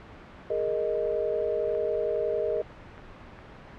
sine chord, Ab suspended second, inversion none, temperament equal, 415.3 / 466.2 / 622.3 Hz, Ab4 / Bb4 / Eb5, 0 / 0 / 0 cents, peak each -30 / -29 / -29 dBFS, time 0.5-2.62 s, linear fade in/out 5 ms
click train, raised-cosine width 0.5 ms, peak -31 dBFS, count 5, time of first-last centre 1.75-3.389 s, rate 2.44 Hz
effects pink hiss -46 dBFS RMS until 3.78 s + low-pass 2000 Hz 12 dB/octave

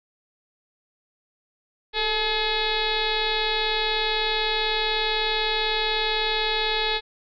sine tone with frequency modulation, 2125 Hz, C7, 26 cents sharp, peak -21 dBFS, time 1.93-7.01 s, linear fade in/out 50 ms, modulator 421 Hz, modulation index 4.8, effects none

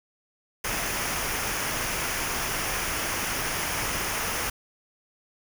pink noise with comb filter, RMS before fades -29 dBFS, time 0.64-4.5 s, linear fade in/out 5 ms, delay 0.25 ms, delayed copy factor -0.55, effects none

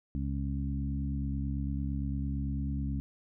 harmonic tone with a mistuned harmonic, 69 Hz, C#2, 7 cents flat, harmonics 1 / 2 / 3 / 4, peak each -33 / -36 / -38 / -39 dBFS, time 0.15-3 s, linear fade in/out 0 ms, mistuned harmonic 1, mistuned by +15 cents, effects none

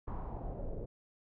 brown noise with low-pass filter sweep, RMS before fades -40 dBFS, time 0.07-0.86 s, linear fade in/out 10 ms, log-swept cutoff 1100 to 480 Hz, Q 3.2, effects none

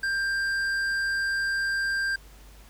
sine tone with tanh clipping, 1586 Hz, G6, 20 cents sharp, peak -26 dBFS, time 0.03-2.16 s, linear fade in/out 5 ms, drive 10 dB, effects added 50 Hz sine -48 dBFS peak until 2.69 s + pink hiss -54 dBFS RMS until 2.69 s

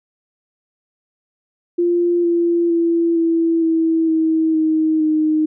sine tone with pitch steps, 347.3 / 341.7 / 336.2 / 330.9 / 325.5 / 320.3 / 315.2 / 310.1 Hz, F4 / F4 / E4 / E4 / E4 / E4 / D#4 / D#4, -10 / -38 / +34 / +7 / -22 / -50 / +23 / -6 cents, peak -13 dBFS, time 1.78-5.46 s, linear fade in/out 10 ms, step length 460 ms, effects none

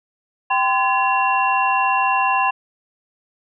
sine tone cluster, 781 / 1025 / 1697 / 2737 Hz, G5 / C6 / G#6 / F7, -7 / -36 / +37 / -36 cents, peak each -20 / -18 / -27 / -22 dBFS, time 0.5-2.51 s, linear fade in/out 10 ms, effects none

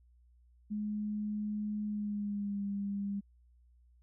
sine tone with pitch glide, 210 to 200.4 Hz, G#3 to G3, +19 to +38 cents, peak -33 dBFS, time 0.7-3.21 s, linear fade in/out 20 ms, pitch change -81 cents, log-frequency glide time 1.86-2.64 s, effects added 60 Hz sine -61 dBFS peak until 4.02 s

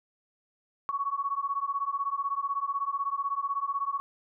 sine beating tone pair, 1108.7 / 1124.7 Hz, C#6 / C#6, 0 / +25 cents, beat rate 16 Hz, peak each -31 dBFS, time 0.89-4 s, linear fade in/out 0 ms, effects none

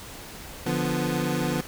25% pulse chord, B diminished, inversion first, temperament equal, 146.83 / 174.61 / 246.9 Hz, D3 / F3 / B3, 0 / 0 / 0 cents, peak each -25 dBFS, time 0.66-1.61 s, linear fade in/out 5 ms, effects pink hiss -41 dBFS RMS until 1.67 s

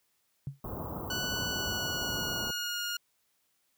sine tone with exponential decay, 138.3 Hz, C#3, 4 cents flat, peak -29 dBFS, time 0.47-0.6 s, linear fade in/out 0 ms, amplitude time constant 27 ms
pink band-stop noise, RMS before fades -37 dBFS, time 0.64-2.51 s, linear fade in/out 5 ms, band 1200 to 15000 Hz, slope 48 dB/octave
15% pulse tone with pitch glide, 1482 to 1426.6 Hz, F#6 to F6, +2 to +36 cents, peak -26 dBFS, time 1.1-2.97 s, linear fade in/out 5 ms, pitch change -66 cents, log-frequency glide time 1.47-2.83 s
effects white hiss -74 dBFS RMS until 3.77 s + high-pass 60 Hz 12 dB/octave

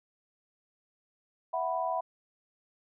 sine chord, E suspended second, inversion none, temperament equal, 659.3 / 740 / 987.8 Hz, E5 / F#5 / B5, 0 / 0 / 0 cents, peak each -33 dBFS, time 1.53-2.01 s, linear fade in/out 10 ms, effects none

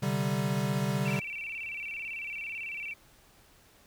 square chord, C suspended second, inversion none, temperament equal with one note detuned, 130.81 / 146.83 / 194.08 Hz, C3 / D3 / G3, 0 / 0 / -17 cents, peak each -33 / -33 / -32 dBFS, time 0.02-1.2 s, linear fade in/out 10 ms
sine tone with vibrato, 2499 Hz, D#7, 7 cents sharp, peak -35 dBFS, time 1.05-2.94 s, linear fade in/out 10 ms, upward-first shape square, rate 18 Hz, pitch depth 130 cents each way
effects pink hiss -60 dBFS RMS until 3.86 s

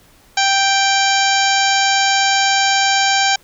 harmonic tone with a mistuned harmonic, 784 Hz, G5, in tune, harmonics 1 / 2 / 3 / 4 / 5 / 6 / 7 / 8 / 9, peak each -16 / -19 / -21 / -22 / -23 / -24 / -24 / -25 / -26 dBFS, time 0.37-3.36 s, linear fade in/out 5 ms, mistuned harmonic 8, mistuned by +46 cents, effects pink hiss -50 dBFS RMS until 3.43 s

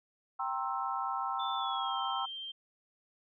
sine chord, C dominant seventh, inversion second, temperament equal with one note detuned, 784 / 932.3 / 1057.4 / 1318.5 Hz, G5 / Bb5 / C6 / E6, 0 / 0 / +18 / 0 cents, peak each -37 / -39 / -37 / -37 dBFS, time 0.39-2.26 s, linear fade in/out 10 ms
sine tone with pitch glide, 3520 to 3154 Hz, A7 to G7, 0 to +10 cents, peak -39 dBFS, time 1.39-2.52 s, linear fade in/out 10 ms, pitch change -190 cents, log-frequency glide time 1.55-1.99 s
effects none

